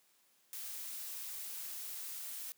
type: noise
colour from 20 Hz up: blue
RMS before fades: -44 dBFS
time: 0.53-2.52 s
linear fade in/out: 0 ms
effects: white hiss -71 dBFS RMS until 2.57 s + high-pass 150 Hz 12 dB/octave